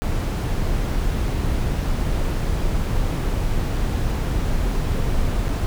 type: noise with dropouts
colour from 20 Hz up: brown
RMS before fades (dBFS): -21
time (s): 0.02-5.66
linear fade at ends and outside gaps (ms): 0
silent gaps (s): 5.482-5.488
effects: none